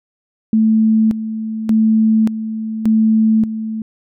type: tone with tremolo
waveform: sine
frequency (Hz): 220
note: A3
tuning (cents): 0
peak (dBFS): -9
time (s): 0.53-3.82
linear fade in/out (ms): 2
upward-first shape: square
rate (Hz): 0.86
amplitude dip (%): 70
effects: none